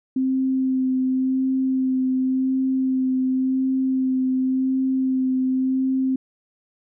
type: tone with vibrato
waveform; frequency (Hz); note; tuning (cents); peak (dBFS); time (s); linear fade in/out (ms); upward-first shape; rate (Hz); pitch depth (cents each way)
sine; 261; C4; -4; -18; 0.16-6.16; 5; sine; 0.91; 14
effects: none